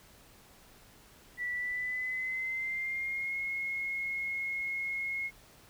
sine tone with pitch glide, 1960 to 2162 Hz, B6 to C#7, -14 to -44 cents, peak -32 dBFS, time 1.37-5.31 s, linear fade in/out 50 ms, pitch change +170 cents, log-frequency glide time 1.52-3.37 s, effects pink hiss -58 dBFS RMS until 5.69 s

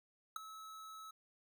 square tone with ADSR envelope, 1297 Hz, E6, 28 cents flat, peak -35 dBFS, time 0.36-1.11 s, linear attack 3 ms, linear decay 8 ms, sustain -15 dB, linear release 6 ms, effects none

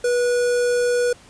square tone with notch filter, 486.7 Hz, B4, 25 cents flat, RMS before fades -19 dBFS, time 0.04-1.13 s, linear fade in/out 5 ms, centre 2900 Hz, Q 0.93, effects pink hiss -48 dBFS RMS until 1.29 s + resampled to 22050 Hz

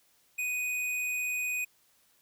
sine tone with tanh clipping, 2489 Hz, D#7, in tune, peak -31 dBFS, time 0.38-1.65 s, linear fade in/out 10 ms, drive 18 dB, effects white hiss -67 dBFS RMS until 2.21 s

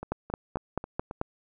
two click trains, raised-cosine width 1 ms, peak -22 / -14 dBFS, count 5 / 6, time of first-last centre 0.03-1.111 / 0.12-1.214 s, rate 3.7 / 4.57 Hz, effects none

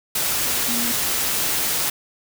sine tone in noise, 237.6 Hz, A#3, 33 cents sharp, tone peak -27 dBFS, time 0.68-0.92 s, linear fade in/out 5 ms, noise white, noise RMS -22 dBFS, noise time 0.15-1.9 s, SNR -8 dB, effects none

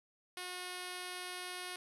5% pulse tone with low-pass filter, 361.9 Hz, F#4, 38 cents flat, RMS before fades -44 dBFS, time 0.37-1.76 s, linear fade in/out 2 ms, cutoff 10000 Hz, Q 1.7, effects none

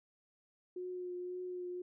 sine tone with vibrato, 360.7 Hz, F#4, 44 cents flat, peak -39 dBFS, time 0.76-1.82 s, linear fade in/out 5 ms, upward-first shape triangle, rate 1.9 Hz, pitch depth 20 cents each way, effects none

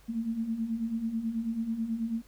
sine beating tone pair, 220 / 229.2 Hz, A3 / A#3, 0 / -29 cents, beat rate 9.2 Hz, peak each -36 / -30 dBFS, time 0.08-2.22 s, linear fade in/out 20 ms, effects added 50 Hz sine -57 dBFS peak until 2.27 s + pink hiss -61 dBFS RMS until 2.27 s

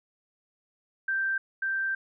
sine tone pair in turn, 1568 / 1568 Hz, G6 / G6, 0 / 0 cents, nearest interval unison, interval 0 cents, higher neither, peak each -25 / -26 dBFS, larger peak first, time 1.08-1.38 / 1.62-1.95 s, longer second, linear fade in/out 5 ms, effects none

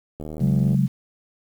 click train, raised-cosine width 2 ms, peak -21 dBFS, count 43, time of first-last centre 0.2-0.745 s, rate 77.1 Hz
sine chord, C# suspended fourth, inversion none, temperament equal with one note detuned, 136.84 / 185 / 207.7 Hz, C#3 / F#3 / G#3, -22 / 0 / 0 cents, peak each -19 / -21 / -24 dBFS, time 0.4-0.88 s, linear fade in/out 20 ms
effects 8-bit

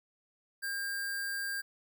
sine tone with sample-and-hold, 1606 Hz, G6, 41 cents sharp, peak -33 dBFS, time 0.62-1.62 s, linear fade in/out 20 ms, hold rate 6300 Hz, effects none

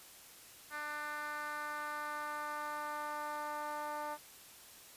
10% pulse tone with band-pass filter sweep, 298.1 Hz, D4, 26 cents sharp, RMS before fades -41 dBFS, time 0.7-4.18 s, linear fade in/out 50 ms, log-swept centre 1600 to 850 Hz, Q 1.8, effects white hiss -56 dBFS RMS until 4.96 s + resampled to 32000 Hz

